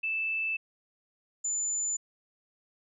sine tone pair in turn, 2637 / 7040 Hz, E7 / A8, 0 / 0 cents, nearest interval octave + perfect fourth, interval 1700 cents, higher second, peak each -28 dBFS, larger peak neither, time 0.03-0.57 / 1.44-1.97 s, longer first, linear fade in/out 10 ms, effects none

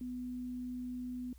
sine tone, 249 Hz, B3, 14 cents sharp, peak -38 dBFS, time 0.01-1.33 s, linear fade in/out 2 ms, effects added 60 Hz sine -53 dBFS peak until 1.38 s + white hiss -69 dBFS RMS until 1.38 s

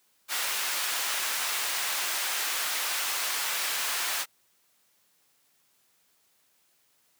pink high-pass noise, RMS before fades -30 dBFS, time 0.28-4.26 s, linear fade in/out 50 ms, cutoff 1200 Hz, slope 12 dB/octave, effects white hiss -68 dBFS RMS until 7.19 s + high-pass 100 Hz 12 dB/octave

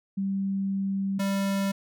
sine / square tone pair in turn, 195.1 / 196.57 Hz, G3 / G3, -8 / +5 cents, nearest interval unison, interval 13 cents, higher second, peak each -25 dBFS, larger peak neither, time 0.17-1.19 / 1.19-1.72 s, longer first, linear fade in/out 10 ms, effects none

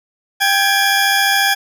20% pulse tone pair together, 791.9 / 1678 Hz, G5 / G#6, +17 / +17 cents, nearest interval octave + minor second, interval 1300 cents, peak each -10 dBFS, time 0.4-1.55 s, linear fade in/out 20 ms, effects none

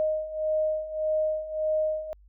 sine beating tone pair, 620 / 621.7 Hz, D#5 / D#5, -6 / -2 cents, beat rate 1.7 Hz, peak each -30 / -26 dBFS, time 0-2.13 s, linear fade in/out 0 ms, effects added 50 Hz sine -52 dBFS peak until 2.28 s

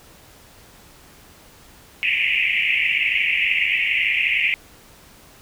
white band-pass noise, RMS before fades -20 dBFS, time 2.03-4.54 s, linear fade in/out 0 ms, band 2000 to 2800 Hz, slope 96 dB/octave, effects pink hiss -48 dBFS RMS until 5.41 s

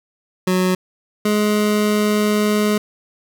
25% pulse tone pair in turn, 184.2 / 210.1 Hz, F#3 / G#3, -7 / +20 cents, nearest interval major second, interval 227 cents, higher second, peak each -11 dBFS, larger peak neither, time 0.47-0.75 / 1.25-2.78 s, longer second, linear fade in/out 5 ms, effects none

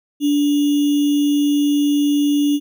sine tone with sample-and-hold, 289.9 Hz, D4, 22 cents flat, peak -13 dBFS, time 0.2-2.6 s, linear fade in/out 50 ms, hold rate 3150 Hz, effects none

